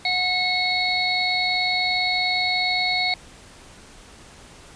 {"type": "harmonic tone with a mistuned harmonic", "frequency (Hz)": 730, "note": "F#5", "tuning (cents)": -24, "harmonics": [1, 3, 5, 6], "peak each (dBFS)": [-27, -23, -27, -25], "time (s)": [0.05, 3.14], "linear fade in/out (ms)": 2, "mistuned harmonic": 5, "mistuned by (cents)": 80, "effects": ["pink hiss -46 dBFS RMS until 4.75 s", "resampled to 22050 Hz"]}